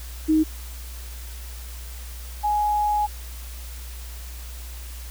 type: tone pair in turn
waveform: sine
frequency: 313.1 / 835.9 Hz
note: D#4 / G#5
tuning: +11 / +11 cents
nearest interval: octave + perfect fourth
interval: 1700 cents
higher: second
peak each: -15 / -19 dBFS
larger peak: first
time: 0.28-0.44 / 2.43-3.07 s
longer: second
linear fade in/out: 20 ms
effects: added 60 Hz sine -34 dBFS peak until 5.1 s + white hiss -43 dBFS RMS until 5.1 s